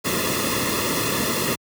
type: noise with comb filter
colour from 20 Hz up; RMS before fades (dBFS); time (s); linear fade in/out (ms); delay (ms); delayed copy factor
pink; -23; 0.04-1.56; 20; 1.3; -0.8
effects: high-pass 80 Hz 12 dB/octave